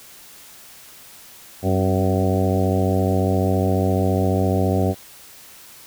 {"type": "harmonic tone with a mistuned harmonic", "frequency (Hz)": 94.5, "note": "F#2", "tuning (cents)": 37, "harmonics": [1, 2, 3, 4, 5, 6, 7, 8], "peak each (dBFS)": [-20, -23, -25, -26, -27, -28, -28, -29], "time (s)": [1.62, 4.95], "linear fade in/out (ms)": 50, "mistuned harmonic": 3, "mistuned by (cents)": -56, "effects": ["white hiss -44 dBFS RMS until 5.86 s"]}